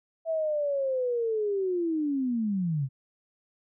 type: linear sweep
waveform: sine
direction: down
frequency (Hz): 659.3 to 127.2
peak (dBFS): -25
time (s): 0.25-2.89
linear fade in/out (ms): 50
effects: none